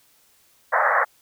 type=band-pass noise; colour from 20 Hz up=white; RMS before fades=-19 dBFS; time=0.72-1.05 s; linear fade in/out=20 ms; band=500 to 1900 Hz; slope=96 dB/octave; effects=white hiss -59 dBFS RMS until 1.21 s